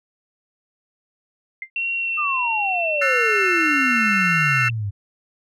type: tone with exponential decay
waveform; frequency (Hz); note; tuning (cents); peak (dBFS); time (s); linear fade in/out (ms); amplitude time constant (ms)
sine; 2093; C7; 0; -23; 1.62-1.7; 2; 16
type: tone with vibrato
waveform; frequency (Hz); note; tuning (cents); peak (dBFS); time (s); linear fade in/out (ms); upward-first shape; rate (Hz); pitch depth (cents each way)
sine; 2718; F7; -48; -21; 1.76-4.7; 2; sine; 1.6; 15
type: exponential sweep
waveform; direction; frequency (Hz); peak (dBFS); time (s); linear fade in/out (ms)
sine; down; 1244.5 to 97.4; -22; 2.17-4.91; 20
type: chord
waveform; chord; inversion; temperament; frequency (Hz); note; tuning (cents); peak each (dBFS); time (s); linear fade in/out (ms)
triangle; F# half-diminished seventh; third; just; 1332 / 1480 / 1776 / 2131; E6 / F#6 / A6 / C7; +18 / 0 / +16 / +31; -22; 3.01-4.69; 10
effects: none